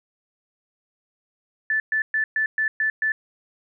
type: tone bursts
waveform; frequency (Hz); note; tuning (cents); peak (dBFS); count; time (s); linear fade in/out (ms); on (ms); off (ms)
sine; 1752; A6; -8; -19; 7; 1.7-3.12; 2; 100; 120
effects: none